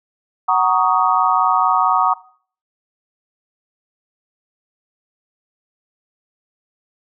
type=chord; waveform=sine; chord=D# minor seventh; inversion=first; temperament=just; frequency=746.7 / 933.4 / 1120.1 / 1244.5 Hz; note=F#5 / A#5 / C#6 / D#6; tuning=+16 / +2 / +18 / 0 cents; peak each=-18 dBFS; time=0.48-2.14 s; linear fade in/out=10 ms; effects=noise-tail reverb RT60 0.5 s tail -20 dB re dry